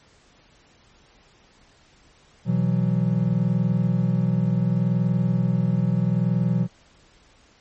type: chord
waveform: triangle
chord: B suspended fourth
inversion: none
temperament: equal with one note detuned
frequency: 123.47 / 164.34 / 185 Hz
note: B2 / E3 / F#3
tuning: 0 / -5 / 0 cents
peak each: -21 dBFS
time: 2.45-6.68 s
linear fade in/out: 50 ms
effects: pink hiss -56 dBFS RMS until 7.6 s + MP3 32 kbps